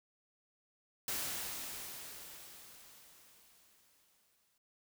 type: noise with exponential decay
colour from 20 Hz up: white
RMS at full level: -37 dBFS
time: 1.08-4.58 s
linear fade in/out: 2 ms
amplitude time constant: 760 ms
effects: none